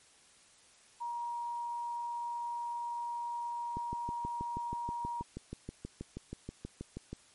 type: tone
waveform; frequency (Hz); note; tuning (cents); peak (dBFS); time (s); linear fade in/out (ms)
sine; 948; A#5; +29; -35; 1-5.23; 20
type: click train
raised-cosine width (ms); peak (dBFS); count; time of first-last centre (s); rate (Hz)
3; -27; 22; 3.77-7.13; 6.25
effects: white hiss -62 dBFS RMS until 7.34 s + MP3 48 kbps